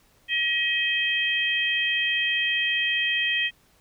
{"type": "harmonic tone", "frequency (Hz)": 635, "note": "D#5", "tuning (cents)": 35, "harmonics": [3, 4, 5], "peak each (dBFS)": [-26, -26, -26], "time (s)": [0.28, 3.51], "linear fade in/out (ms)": 50, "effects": ["pink hiss -61 dBFS RMS until 3.8 s"]}